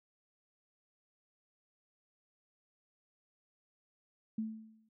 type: tone with exponential decay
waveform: sine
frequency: 220 Hz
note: A3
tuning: in tune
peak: -31 dBFS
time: 4.38-4.89 s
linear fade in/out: 5 ms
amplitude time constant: 110 ms
effects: noise-tail reverb RT60 0.1 s tail -19 dB re dry